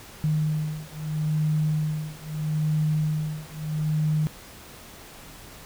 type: beating tone pair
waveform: sine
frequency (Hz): 153.5 / 154.27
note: D#3 / D#3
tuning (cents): -23 / -14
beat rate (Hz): 0.77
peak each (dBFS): -26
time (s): 0.24-4.27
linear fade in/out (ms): 0
effects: pink hiss -45 dBFS RMS until 5.65 s